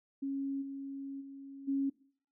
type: tone with level steps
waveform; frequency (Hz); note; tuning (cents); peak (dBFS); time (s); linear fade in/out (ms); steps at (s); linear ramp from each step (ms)
sine; 274.6; C#4; -16; -33 / -39 / -45 / -29; 0.22-1.9; 10; 0.61 / 1.2 / 1.67; 20
effects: noise-tail reverb RT60 0.5 s tail -20 dB re dry